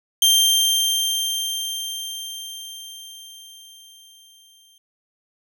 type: tone with exponential decay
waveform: sawtooth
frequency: 3163 Hz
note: G7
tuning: 15 cents sharp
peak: -9 dBFS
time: 0.22-4.78 s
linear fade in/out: 2 ms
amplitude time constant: 990 ms
effects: none